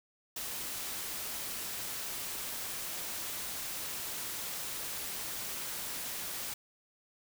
white noise, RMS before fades -39 dBFS, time 0.36-6.54 s, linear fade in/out 5 ms, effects none

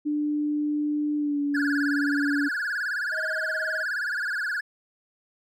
sine tone with pitch glide, 297.1 to 287 Hz, D4 to D4, +20 to -40 cents, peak -23 dBFS, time 0.05-2.49 s, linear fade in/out 20 ms, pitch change -60 cents, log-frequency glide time 1.17-1.4 s
triangle tone with vibrato, 1568 Hz, G6, in tune, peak -24 dBFS, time 1.54-4.61 s, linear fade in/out 10 ms, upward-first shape sine, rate 19 Hz, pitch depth 170 cents each way
triangle tone with tremolo, 631 Hz, D#5, 24 cents sharp, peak -28 dBFS, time 3.11-3.85 s, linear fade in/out 50 ms, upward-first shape triangle, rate 16 Hz, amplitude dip 75%
effects none

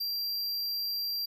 square tone, 4734 Hz, D8, 13 cents sharp, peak -31 dBFS, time 0-1.26 s, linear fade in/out 10 ms, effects none

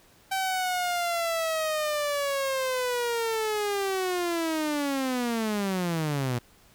sawtooth linear sweep, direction down, 773 to 117.8 Hz, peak -22 dBFS, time 0.31-6.39 s, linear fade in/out 10 ms, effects pink hiss -58 dBFS RMS until 6.74 s

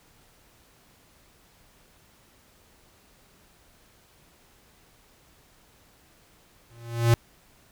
square tone with exponential growth, 117 Hz, A#2, 7 cents sharp, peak -14 dBFS, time 6.7-7.14 s, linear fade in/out 0 ms, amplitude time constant 94 ms, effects pink hiss -59 dBFS RMS until 7.71 s

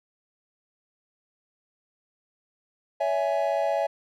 triangle chord, C# minor, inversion none, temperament equal with one note detuned, 563.1 / 659.3 / 830.6 Hz, C#5 / E5 / G#5, +27 / 0 / 0 cents, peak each -25 / -24 / -27 dBFS, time 3-3.87 s, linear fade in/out 10 ms, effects none

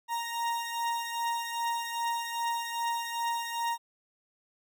40% pulse beating tone pair, 932.3 / 934.8 Hz, A#5 / A#5, 0 / +5 cents, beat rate 2.5 Hz, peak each -31 / -35 dBFS, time 0.08-3.78 s, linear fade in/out 50 ms, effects none

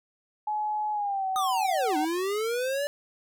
sine tone with pitch glide, 848 to 759.9 Hz, G#5 to F#5, +36 to +46 cents, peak -26 dBFS, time 0.47-2.05 s, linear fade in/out 5 ms, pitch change -190 cents, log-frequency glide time 0.92-1.27 s
square linear two-way sweep, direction down then up, 1254 to 292.7 to 585 Hz, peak -27 dBFS, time 1.36-2.87 s, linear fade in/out 0 ms, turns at 1.97 s
effects none

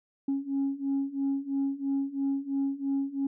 sine beating tone pair, 273.5 / 276.5 Hz, C#4 / C#4, -23 / -4 cents, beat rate 3 Hz, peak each -30 / -28 dBFS, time 0.28-3.27 s, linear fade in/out 5 ms, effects tanh soft clip ceiling -22 dBFS

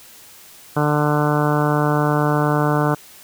harmonic tone, 148.7 Hz, D3, 22 cents sharp, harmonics 1 / 2 / 3 / 4 / 5 / 6 / 7 / 8 / 9 / 10, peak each -19 / -22 / -24 / -25 / -26 / -27 / -27 / -28 / -29 / -29 dBFS, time 0.76-2.95 s, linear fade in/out 10 ms, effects white hiss -44 dBFS RMS until 3.23 s

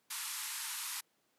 white band-pass noise, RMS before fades -41 dBFS, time 0.1-1.01 s, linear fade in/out 10 ms, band 860 to 13000 Hz, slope 96 dB/octave, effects pink hiss -75 dBFS RMS until 1.38 s + high-pass 200 Hz 12 dB/octave

